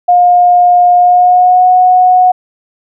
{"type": "tone with pitch glide", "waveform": "sine", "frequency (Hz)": [712, 732.4], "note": ["F5", "F#5"], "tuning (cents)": [33, -18], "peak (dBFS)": -3, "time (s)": [0.08, 2.32], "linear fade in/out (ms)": 10, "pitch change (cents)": 49, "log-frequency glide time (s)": [0.96, 1.67], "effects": []}